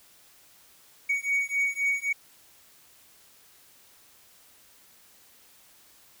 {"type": "beating tone pair", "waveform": "triangle", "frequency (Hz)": [2240, 2243.8], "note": ["C#7", "C#7"], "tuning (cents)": [18, 20], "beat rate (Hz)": 3.8, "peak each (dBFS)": -26, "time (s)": [1.09, 2.13], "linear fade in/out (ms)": 10, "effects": ["white hiss -57 dBFS RMS until 6.2 s"]}